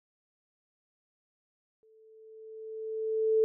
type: tone with exponential growth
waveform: sine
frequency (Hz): 440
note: A4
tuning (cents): 0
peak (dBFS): -20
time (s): 1.83-3.44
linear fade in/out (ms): 0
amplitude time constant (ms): 350
effects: none